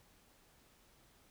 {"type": "silence", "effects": ["pink hiss -67 dBFS RMS until 1.3 s"]}